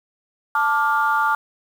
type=chord; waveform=sine; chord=D minor; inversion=second; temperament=just; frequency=881 / 1174.7 / 1409.6 Hz; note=A5 / D6 / F6; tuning=+2 / 0 / +16 cents; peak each=-20 dBFS; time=0.55-1.35 s; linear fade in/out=2 ms; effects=tanh soft clip ceiling -8 dBFS + 7-bit